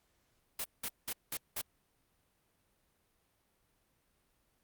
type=noise bursts; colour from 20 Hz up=white; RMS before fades=-37 dBFS; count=5; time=0.59-1.615 s; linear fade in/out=5 ms; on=53 ms; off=190 ms; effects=pink hiss -75 dBFS RMS until 4.63 s + Opus 48 kbps